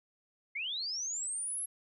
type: linear sweep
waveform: sine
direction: up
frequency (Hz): 2064 to 11280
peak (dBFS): -34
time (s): 0.55-1.66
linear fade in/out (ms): 10
effects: none